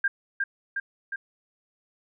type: tone with echo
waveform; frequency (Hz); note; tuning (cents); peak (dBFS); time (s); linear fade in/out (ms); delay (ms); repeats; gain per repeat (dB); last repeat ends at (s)
sine; 1600; G6; +35; -20; 0.04-0.08; 5; 360; 3; -3; 1.16
effects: none